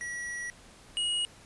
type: tone pair in turn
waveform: square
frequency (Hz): 1929 / 2890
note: B6 / F#7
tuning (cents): -41 / -41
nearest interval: perfect fifth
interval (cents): 700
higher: second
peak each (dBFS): -35 / -28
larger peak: second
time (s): 0.01-0.5 / 0.97-1.25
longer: first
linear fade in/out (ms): 0
effects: pink hiss -54 dBFS RMS until 1.45 s + resampled to 24000 Hz